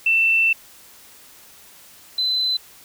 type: tone pair in turn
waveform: sine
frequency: 2676 / 4034 Hz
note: E7 / B7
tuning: +25 / +36 cents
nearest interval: perfect fifth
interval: 711 cents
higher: second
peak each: -14 / -18 dBFS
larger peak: first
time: 0.06-0.53 / 2.18-2.57 s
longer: first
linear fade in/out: 5 ms
effects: white hiss -47 dBFS RMS until 2.84 s